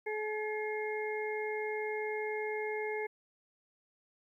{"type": "harmonic tone", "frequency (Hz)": 427.6, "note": "A4", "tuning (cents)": -49, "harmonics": [1, 2, 4, 5], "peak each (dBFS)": [-35, -42, -46, -40], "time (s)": [0.06, 3.07], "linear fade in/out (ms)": 10, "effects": ["12-bit"]}